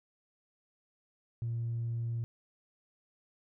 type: tone with tanh clipping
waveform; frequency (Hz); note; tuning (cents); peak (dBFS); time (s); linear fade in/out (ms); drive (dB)
triangle; 116.54; A#2; 0; -32; 1.42-2.24; 0; 5
effects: none